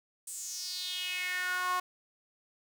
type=tone with high-pass filter sweep; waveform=sawtooth; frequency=364 Hz; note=F#4; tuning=28 cents flat; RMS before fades=-35 dBFS; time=0.27-1.8 s; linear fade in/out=5 ms; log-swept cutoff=8700 to 970 Hz; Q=4.6; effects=none